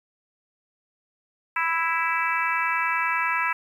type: harmonic tone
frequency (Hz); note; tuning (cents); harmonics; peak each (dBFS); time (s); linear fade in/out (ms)
330; E4; +2; 3 / 4 / 5 / 6 / 7 / 8; -27 / -28 / -29 / -30 / -30 / -31; 1.56-3.53; 5
effects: 9-bit